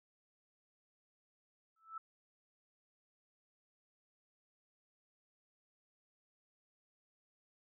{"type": "tone with exponential growth", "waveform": "sine", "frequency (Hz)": 1317, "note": "E6", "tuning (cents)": -2, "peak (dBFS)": -39, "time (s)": [1.76, 1.98], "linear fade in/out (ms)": 5, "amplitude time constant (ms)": 46, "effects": []}